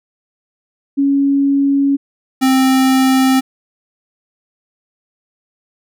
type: tone pair in turn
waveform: sine / square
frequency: 278.4 / 262.8 Hz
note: C#4 / C4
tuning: +8 / +8 cents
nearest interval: minor second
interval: 100 cents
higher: first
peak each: -10 dBFS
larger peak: neither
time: 0.97-1.97 / 2.41-3.41 s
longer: neither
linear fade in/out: 20 ms
effects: none